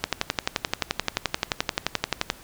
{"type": "click train", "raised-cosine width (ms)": 0.2, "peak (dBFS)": -4, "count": 27, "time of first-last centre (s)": [0.04, 2.301], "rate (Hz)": 11.5, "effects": ["pink hiss -48 dBFS RMS until 2.43 s"]}